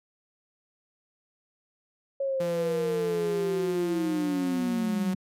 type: linear sweep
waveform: sine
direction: down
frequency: 552 to 185 Hz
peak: -25 dBFS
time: 2.2-5.15 s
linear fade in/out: 5 ms
type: tone with pitch glide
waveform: sawtooth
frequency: 171.2 to 182.43 Hz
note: F3 to F#3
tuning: -34 to -24 cents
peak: -28 dBFS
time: 2.4-5.14 s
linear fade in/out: 5 ms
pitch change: +110 cents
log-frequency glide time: 3.12-4.7 s
effects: MP3 96 kbps

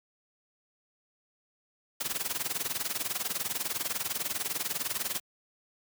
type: noise with tremolo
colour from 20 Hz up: white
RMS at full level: -30 dBFS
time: 2-5.2 s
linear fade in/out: 10 ms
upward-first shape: sine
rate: 20 Hz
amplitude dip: 85%
effects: high-pass 100 Hz 12 dB/octave

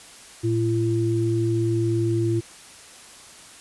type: tone pair together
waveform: sine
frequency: 113.53 / 339.7 Hz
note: A#2 / F4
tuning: -45 / -48 cents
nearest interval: octave + perfect fifth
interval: 1897 cents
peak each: -22 dBFS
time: 0.43-2.41 s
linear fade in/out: 20 ms
effects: white hiss -45 dBFS RMS until 3.6 s + resampled to 24000 Hz

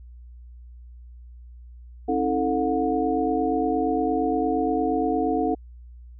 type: tone cluster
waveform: sine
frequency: 270.9 / 319.5 / 443 / 725 Hz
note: C#4 / D#4 / A4 / F#5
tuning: -40 / +46 / +12 / -35 cents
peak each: -26 dBFS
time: 2.08-5.55 s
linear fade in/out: 10 ms
effects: added 60 Hz sine -41 dBFS peak until 6.19 s

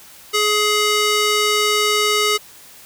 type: tone with band-pass filter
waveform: square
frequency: 420 Hz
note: G#4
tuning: 19 cents sharp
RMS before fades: -17 dBFS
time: 0.33-2.38 s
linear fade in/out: 20 ms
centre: 4100 Hz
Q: 0.54
effects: white hiss -43 dBFS RMS until 2.85 s

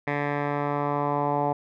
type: tone with low-pass filter sweep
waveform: 10% pulse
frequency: 144.8 Hz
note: D3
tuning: 24 cents flat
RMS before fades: -26 dBFS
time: 0.07-1.53 s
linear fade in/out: 5 ms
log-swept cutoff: 1900 to 830 Hz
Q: 3.2
effects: none

